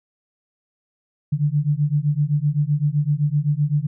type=beating tone pair; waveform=sine; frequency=143.5 / 151.3 Hz; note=D3 / D#3; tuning=-40 / -48 cents; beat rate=7.8 Hz; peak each=-20 dBFS; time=1.32-3.87 s; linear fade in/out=10 ms; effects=none